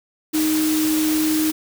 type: tone in noise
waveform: sine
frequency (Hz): 311.1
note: D#4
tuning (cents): 0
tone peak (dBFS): -17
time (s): 0.33-1.52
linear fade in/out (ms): 20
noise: white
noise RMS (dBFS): -26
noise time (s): 0.33-1.52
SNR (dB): +6
effects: none